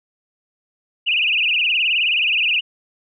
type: tone with vibrato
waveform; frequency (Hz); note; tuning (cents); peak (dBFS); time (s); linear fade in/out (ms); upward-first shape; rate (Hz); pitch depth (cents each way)
sine; 2680; E7; +28; -15; 1.06-2.61; 20; triangle; 19; 200
effects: none